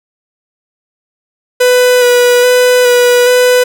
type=tone with vibrato; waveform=45% pulse; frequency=493.9 Hz; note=B4; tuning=in tune; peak=-5 dBFS; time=1.6-3.64 s; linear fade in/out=10 ms; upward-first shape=square; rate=1.2 Hz; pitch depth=15 cents each way; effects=none